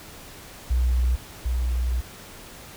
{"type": "tone pair in turn", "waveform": "sine", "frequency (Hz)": [61.74, 61.1], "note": ["B1", "B1"], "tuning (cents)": [0, -18], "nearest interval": "unison", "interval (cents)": 18, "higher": "first", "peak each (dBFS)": [-18, -21], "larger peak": "first", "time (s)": [[0.7, 1.16], [1.45, 2.01]], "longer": "second", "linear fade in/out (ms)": 10, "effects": ["pink hiss -43 dBFS RMS until 2.76 s"]}